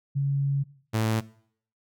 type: tone pair in turn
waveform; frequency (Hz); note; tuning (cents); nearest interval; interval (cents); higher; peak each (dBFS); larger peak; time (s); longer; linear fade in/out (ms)
sine / sawtooth; 139.4 / 110.64; C#3 / A2; +10 / +10; major third; 400; first; -22 / -19; second; 0.15-0.64 / 0.93-1.21; first; 20
effects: noise-tail reverb RT60 0.6 s tail -20 dB re dry